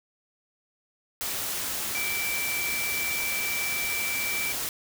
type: tone in noise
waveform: sine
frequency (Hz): 2328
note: D7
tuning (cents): -16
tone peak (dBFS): -29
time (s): 1.95-4.52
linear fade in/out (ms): 0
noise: white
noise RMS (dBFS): -31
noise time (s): 1.21-4.69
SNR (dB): -1
effects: none